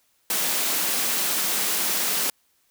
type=high-pass noise; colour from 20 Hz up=white; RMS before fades=-24 dBFS; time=0.3-2.3 s; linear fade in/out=2 ms; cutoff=160 Hz; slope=96 dB/octave; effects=white hiss -66 dBFS RMS until 2.7 s